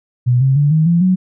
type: tone with pitch steps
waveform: sine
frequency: 123.47 / 133.87 / 145.14 / 157.37 / 170.62 / 185 Hz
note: B2 / C3 / D3 / D#3 / F3 / F#3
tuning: 0 / +40 / -20 / +20 / -40 / 0 cents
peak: -9 dBFS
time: 0.26-1.16 s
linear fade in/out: 20 ms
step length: 150 ms
effects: none